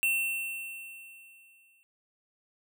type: tone with exponential decay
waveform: square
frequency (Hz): 2700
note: E7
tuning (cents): +41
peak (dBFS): -24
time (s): 0.03-1.83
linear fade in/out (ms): 0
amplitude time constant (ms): 390
effects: none